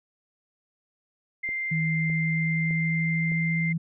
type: tone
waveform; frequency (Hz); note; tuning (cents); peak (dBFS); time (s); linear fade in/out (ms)
sine; 2093; C7; 0; -27; 1.43-3.73; 10
type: click train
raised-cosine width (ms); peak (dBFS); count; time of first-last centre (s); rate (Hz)
2; -30; 4; 1.49-3.319; 1.64
type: tone with pitch glide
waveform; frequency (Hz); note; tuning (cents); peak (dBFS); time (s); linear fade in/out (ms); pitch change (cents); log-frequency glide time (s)
sine; 160.4 to 164.91; E3 to E3; -47 to +1; -24; 1.71-3.78; 10; +48; 1.9-3.58
effects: none